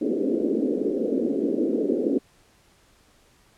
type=band-pass noise; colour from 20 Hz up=pink; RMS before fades=-24 dBFS; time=0.01-2.19 s; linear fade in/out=10 ms; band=230 to 490 Hz; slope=48 dB/octave; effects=pink hiss -59 dBFS RMS until 3.57 s + low-pass 11000 Hz 12 dB/octave